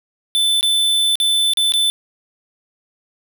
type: tone with dropouts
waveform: square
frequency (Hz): 3520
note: A7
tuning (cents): 0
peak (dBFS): -14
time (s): 0.35-1.9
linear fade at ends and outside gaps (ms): 0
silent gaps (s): 0.61-0.629 / 1.155-1.201 / 1.535-1.572 / 1.721-1.738
effects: none